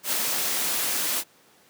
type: noise with ADSR envelope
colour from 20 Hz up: white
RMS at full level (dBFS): -23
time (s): 0.03-1.24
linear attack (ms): 100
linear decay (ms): 3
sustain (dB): -3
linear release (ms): 54
effects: pink hiss -57 dBFS RMS until 1.69 s + high-pass 200 Hz 12 dB/octave